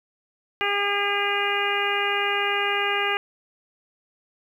harmonic tone, 404.8 Hz, G#4, 44 cents flat, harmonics 1 / 2 / 3 / 4 / 5 / 6 / 7, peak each -29 / -29 / -29 / -29 / -29 / -29 / -29 dBFS, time 0.61-3.17 s, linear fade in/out 0 ms, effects 9-bit

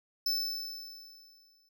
square tone with exponential decay, 5274 Hz, E8, in tune, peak -27 dBFS, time 0.26-1.69 s, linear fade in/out 5 ms, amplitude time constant 310 ms, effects none

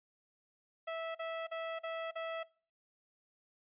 sawtooth tone bursts, 655 Hz, E5, 11 cents flat, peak -33 dBFS, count 5, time 0.87-2.434 s, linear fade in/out 10 ms, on 280 ms, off 41 ms, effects noise-tail reverb RT60 0.4 s tail -21 dB re dry + resampled to 8000 Hz

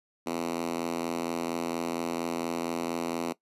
5% pulse tone with high-pass filter, 84.3 Hz, E2, 39 cents sharp, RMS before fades -32 dBFS, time 0.26-3.33 s, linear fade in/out 10 ms, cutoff 260 Hz, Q 2.3, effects noise-tail reverb RT60 0.1 s tail -19 dB re dry + resampled to 32000 Hz

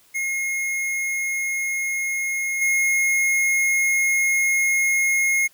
square tone with level steps, 2152 Hz, C7, 48 cents sharp, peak -23 / -18 dBFS, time 0.14-5.48 s, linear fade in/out 20 ms, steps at 2.61 s, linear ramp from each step 10 ms, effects white hiss -56 dBFS RMS until 5.53 s

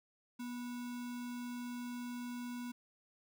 sine tone with sample-and-hold, 243 Hz, B3, 28 cents flat, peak -40 dBFS, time 0.39-2.72 s, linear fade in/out 10 ms, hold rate 1225 Hz, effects none

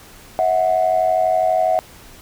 sine tone pair together, 644 / 736.2 Hz, E5 / F#5, -41 / -9 cents, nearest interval major second, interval 232 cents, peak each -16 dBFS, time 0.39-1.79 s, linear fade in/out 0 ms, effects tanh soft clip ceiling -7 dBFS + pink hiss -43 dBFS RMS until 2.21 s

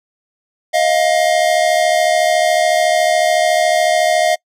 square tone pair together, 630.1 / 704 Hz, D#5 / F5, +22 / +14 cents, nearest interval major second, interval 192 cents, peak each -15 dBFS, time 0.73-4.36 s, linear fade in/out 20 ms, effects noise-tail reverb RT60 0.1 s tail -25 dB re dry + low-pass 10000 Hz 12 dB/octave

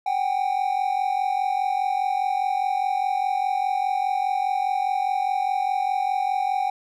triangle tone pair together, 755.1 / 800 Hz, F#5 / G5, +35 / +35 cents, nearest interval minor second, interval 100 cents, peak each -22 dBFS, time 0.06-6.7 s, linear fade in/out 5 ms, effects none

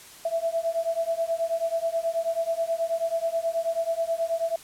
sine beating tone pair, 659.3 / 668.6 Hz, E5 / E5, 0 / +24 cents, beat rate 9.3 Hz, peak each -27 dBFS, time 0.25-4.56 s, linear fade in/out 5 ms, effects white hiss -47 dBFS RMS until 4.63 s + low-pass 12000 Hz 12 dB/octave

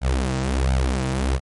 sawtooth tone with flanger, 65.4 Hz, C2, in tune, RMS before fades -21 dBFS, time 0.01-1.4 s, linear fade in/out 50 ms, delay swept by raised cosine 1.3 to 6.4 ms, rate 1.4 Hz, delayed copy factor +1, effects MP3 48 kbps

